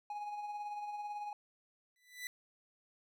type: tone with tremolo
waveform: triangle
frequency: 830.6 Hz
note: G#5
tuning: in tune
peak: -36 dBFS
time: 0.1-1.33 s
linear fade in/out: 2 ms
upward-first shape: sine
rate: 18 Hz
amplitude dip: 40%
type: tone with exponential growth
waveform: sawtooth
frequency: 1986 Hz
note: B6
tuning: 9 cents sharp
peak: -34 dBFS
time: 1.96-2.27 s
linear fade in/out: 1 ms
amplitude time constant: 67 ms
effects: none